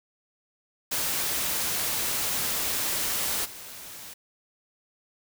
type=noise with level steps; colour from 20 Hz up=white; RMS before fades=-28 / -42 dBFS; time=0.91-4.14 s; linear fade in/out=10 ms; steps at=3.44 s; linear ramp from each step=20 ms; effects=none